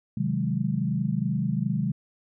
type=chord; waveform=sine; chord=Ab dominant seventh; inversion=first; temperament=equal; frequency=130.81 / 155.56 / 185 / 207.7 Hz; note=C3 / Eb3 / Gb3 / Ab3; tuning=0 / 0 / 0 / 0 cents; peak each=-29 dBFS; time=0.17-1.92 s; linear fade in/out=5 ms; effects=none